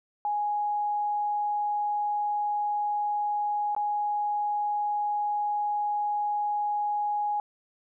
sine tone with dropouts, 830.6 Hz, G#5, in tune, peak -25 dBFS, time 0.25-7.4 s, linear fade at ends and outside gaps 1 ms, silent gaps 3.749-3.764 s, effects none

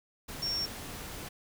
sine tone in noise, 5500 Hz, F8, 27 cents flat, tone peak -30 dBFS, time 0.42-0.66 s, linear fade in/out 10 ms, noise pink, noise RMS -42 dBFS, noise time 0.28-1.29 s, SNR +9 dB, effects none

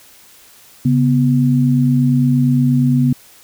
sine tone pair together, 138.33 / 246.9 Hz, C#3 / B3, -3 / 0 cents, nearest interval minor seventh, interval 1003 cents, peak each -13 dBFS, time 0.85-3.13 s, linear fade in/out 5 ms, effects white hiss -45 dBFS RMS until 3.43 s

